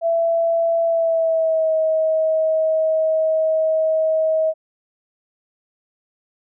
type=tone with pitch glide; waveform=sine; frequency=667 to 635.4 Hz; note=E5 to D#5; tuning=+20 to +36 cents; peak=-15 dBFS; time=0.01-4.54 s; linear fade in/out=50 ms; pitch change=-84 cents; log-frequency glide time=0.85-1.74 s; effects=none